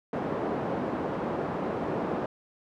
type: band-pass noise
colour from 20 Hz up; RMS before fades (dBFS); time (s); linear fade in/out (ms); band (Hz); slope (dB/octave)
pink; -31; 0.13-2.26; 2; 230 to 800; 12
effects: none